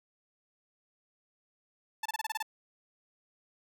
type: tone bursts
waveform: sawtooth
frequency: 880 Hz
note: A5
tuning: in tune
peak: -28 dBFS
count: 8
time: 2.03-2.427 s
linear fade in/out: 5 ms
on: 26 ms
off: 27 ms
effects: none